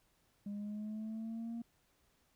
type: linear sweep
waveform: sine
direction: up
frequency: 202.1 to 234.1 Hz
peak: -37 dBFS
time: 0.46-1.62 s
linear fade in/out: 5 ms
effects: tanh soft clip ceiling -38 dBFS + pink hiss -74 dBFS RMS until 2.35 s